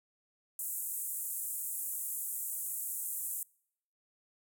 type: band-pass noise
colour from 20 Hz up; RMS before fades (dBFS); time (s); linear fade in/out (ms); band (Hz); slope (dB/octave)
white; -38; 0.59-3.43; 2; 7600 to 16000; 48
effects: noise-tail reverb RT60 0.7 s tail -26 dB re dry